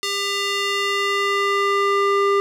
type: tone with band-pass filter sweep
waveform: square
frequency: 399.5 Hz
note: G4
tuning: 33 cents sharp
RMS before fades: -20 dBFS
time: 0.03-2.4 s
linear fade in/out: 0 ms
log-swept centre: 4300 to 900 Hz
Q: 1
effects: none